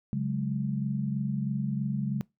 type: chord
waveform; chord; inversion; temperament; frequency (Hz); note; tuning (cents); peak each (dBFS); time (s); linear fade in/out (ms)
sine; C# suspended fourth; none; just; 138.59 / 184.79 / 207.9; C#3 / F#3 / G#3; 0 / -2 / +2; -30 / -34 / -31; 0.13-2.21; 0
effects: noise-tail reverb RT60 0.2 s tail -23 dB re dry